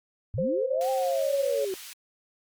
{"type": "linear two-way sweep", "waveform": "sine", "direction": "up then down", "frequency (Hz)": [83.5, 800, 366.2], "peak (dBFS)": -28, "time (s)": [0.34, 1.74], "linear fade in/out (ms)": 0, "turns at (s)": 0.9}
{"type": "tone with pitch glide", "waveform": "sine", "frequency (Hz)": [523.3, 557.6], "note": ["C5", "C#5"], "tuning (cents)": [0, 10], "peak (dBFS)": -25, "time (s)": [0.38, 1.65], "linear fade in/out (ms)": 5, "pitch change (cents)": 110, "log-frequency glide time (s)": [0.87, 1.4]}
{"type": "high-pass noise", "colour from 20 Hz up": "pink", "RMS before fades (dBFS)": -43, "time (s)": [0.81, 1.93], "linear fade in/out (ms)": 0, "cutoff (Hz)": 2400, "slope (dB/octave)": 12}
{"effects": ["Opus 48 kbps"]}